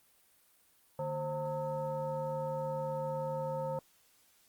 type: tone with frequency modulation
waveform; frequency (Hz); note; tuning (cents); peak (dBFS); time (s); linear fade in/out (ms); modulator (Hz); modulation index
sine; 529; C5; +19; -33; 0.99-3.79; 2; 379; 1
effects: white hiss -67 dBFS RMS until 4.48 s + Opus 32 kbps